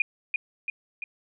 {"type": "tone with echo", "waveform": "sine", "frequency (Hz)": 2443, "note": "D#7", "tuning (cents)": -32, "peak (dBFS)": -19, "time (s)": [0, 0.02], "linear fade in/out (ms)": 2, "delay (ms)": 340, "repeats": 3, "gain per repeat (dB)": -4, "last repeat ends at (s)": 1.04, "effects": []}